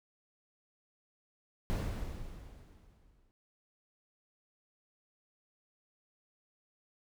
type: noise with exponential decay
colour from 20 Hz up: brown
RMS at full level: -31 dBFS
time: 1.7-3.31 s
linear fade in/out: 0 ms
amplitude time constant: 350 ms
effects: none